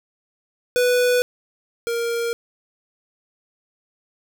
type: tone pair in turn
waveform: square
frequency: 493.6 / 467.4 Hz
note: B4 / A#4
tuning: -1 / +5 cents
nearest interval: minor second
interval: 94 cents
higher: first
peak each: -16 / -22 dBFS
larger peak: first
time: 0.76-1.22 / 1.87-2.33 s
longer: neither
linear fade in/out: 0 ms
effects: none